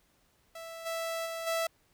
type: tone with level steps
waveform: sawtooth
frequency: 659.3 Hz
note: E5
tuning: in tune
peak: -38 / -29 / -32 / -25 dBFS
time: 0.55-1.67 s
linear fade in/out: 5 ms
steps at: 0.85 / 1.25 / 1.46 s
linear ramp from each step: 20 ms
effects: pink hiss -69 dBFS RMS until 1.93 s